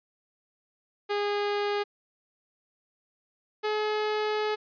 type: tone pair in turn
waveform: sawtooth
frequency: 410 / 425.7 Hz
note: G#4 / G#4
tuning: -22 / +43 cents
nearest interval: minor second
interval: 65 cents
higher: second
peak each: -22 dBFS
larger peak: neither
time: 1.09-1.84 / 3.63-4.56 s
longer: second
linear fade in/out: 20 ms
effects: resampled to 11025 Hz